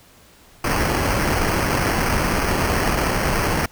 pink noise with sample-and-hold, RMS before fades -20 dBFS, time 0.64-3.66 s, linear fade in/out 5 ms, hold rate 3675 Hz, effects pink hiss -50 dBFS RMS until 3.71 s

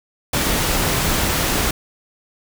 pink noise, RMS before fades -19 dBFS, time 0.33-1.71 s, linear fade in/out 5 ms, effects none

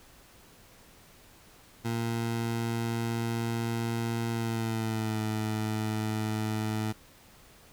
20% pulse tone with pitch glide, 115.8 to 108.67 Hz, A#2 to A2, -11 to -21 cents, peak -24 dBFS, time 1.84-6.93 s, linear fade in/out 20 ms, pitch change -110 cents, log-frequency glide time 4.3-5.22 s, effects pink hiss -56 dBFS RMS until 7.72 s

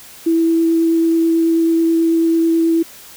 sine tone with vibrato, 329.6 Hz, E4, in tune, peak -11 dBFS, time 0.26-2.83 s, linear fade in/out 10 ms, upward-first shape triangle, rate 9.2 Hz, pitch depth 10 cents each way, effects white hiss -39 dBFS RMS until 3.16 s

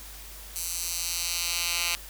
10% pulse tone with high-pass filter sweep, 172 Hz, F3, 26 cents flat, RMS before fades -30 dBFS, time 0.56-1.95 s, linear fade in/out 0 ms, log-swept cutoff 7500 to 2600 Hz, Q 0.97, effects added 50 Hz sine -45 dBFS peak until 2.09 s + white hiss -45 dBFS RMS until 2.09 s

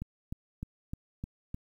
click train, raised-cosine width 5 ms, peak -24 dBFS, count 6, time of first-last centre 0.02-1.544 s, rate 3.28 Hz, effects 10-bit

